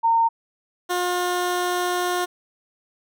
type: tone pair in turn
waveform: sine / 15% pulse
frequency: 916 / 357.3 Hz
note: A#5 / F4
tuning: -31 / +40 cents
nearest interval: octave + major third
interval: 1629 cents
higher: first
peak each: -15 dBFS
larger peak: neither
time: 0.03-0.29 / 0.89-2.26 s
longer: second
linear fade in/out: 20 ms
effects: none